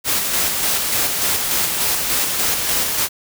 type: noise with tremolo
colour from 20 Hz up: white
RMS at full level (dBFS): -18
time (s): 0.04-3.09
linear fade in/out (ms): 50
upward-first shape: square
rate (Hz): 3.4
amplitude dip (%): 30
effects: none